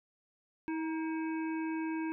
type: harmonic tone with a mistuned harmonic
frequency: 321.1 Hz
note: E4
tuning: 45 cents flat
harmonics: 1 / 3 / 5 / 7 / 8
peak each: -33 / -43 / -47 / -50 / -51 dBFS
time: 0.68-2.12 s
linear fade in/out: 0 ms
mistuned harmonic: 3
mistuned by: -39 cents
effects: none